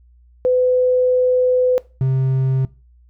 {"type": "tone pair in turn", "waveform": ["sine", "triangle"], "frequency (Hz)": [504, 132.04], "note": ["B4", "C3"], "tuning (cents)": [35, 16], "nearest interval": "octave + major seventh", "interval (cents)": 2319, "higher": "first", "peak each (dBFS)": [-12, -12], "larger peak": "neither", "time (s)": [[0.45, 1.78], [2.01, 2.65]], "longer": "first", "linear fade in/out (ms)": 0, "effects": ["noise-tail reverb RT60 0.3 s tail -20 dB re dry", "added 60 Hz sine -47 dBFS peak until 3.09 s"]}